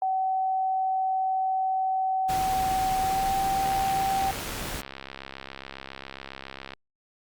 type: tone with pitch glide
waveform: sine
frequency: 759 to 775.4 Hz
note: F#5 to G5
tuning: +44 to -19 cents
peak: -23 dBFS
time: 0.02-4.31 s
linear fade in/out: 2 ms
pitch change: +37 cents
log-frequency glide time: 2.95-3.31 s
type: noise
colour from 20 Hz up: pink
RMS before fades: -34 dBFS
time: 2.28-4.82 s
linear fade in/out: 20 ms
type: click train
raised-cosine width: 0.3 ms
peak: -21 dBFS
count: 210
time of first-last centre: 3.63-6.735 s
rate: 67.3 Hz
effects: Opus 48 kbps